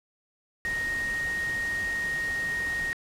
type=tone in noise; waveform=sine; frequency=1864.7 Hz; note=A#6; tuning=in tune; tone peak=-27 dBFS; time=0.65-2.93 s; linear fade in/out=0 ms; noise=pink; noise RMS=-40 dBFS; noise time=0.65-2.93 s; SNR=+10 dB; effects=low-pass 11000 Hz 12 dB/octave